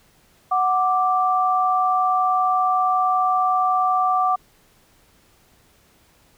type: tone pair together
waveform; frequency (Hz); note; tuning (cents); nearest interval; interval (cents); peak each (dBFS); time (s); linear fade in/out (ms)
sine; 740 / 1174.7; F#5 / D6; 0 / 0; minor sixth; 800; -19; 0.51-4.36; 10
effects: pink hiss -57 dBFS RMS until 6.37 s